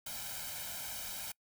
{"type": "noise with comb filter", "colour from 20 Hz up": "white", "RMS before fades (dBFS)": -42, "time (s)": [0.06, 1.32], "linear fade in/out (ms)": 5, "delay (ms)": 1.3, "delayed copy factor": 0.85, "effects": ["noise-tail reverb RT60 0.1 s tail -25 dB re dry"]}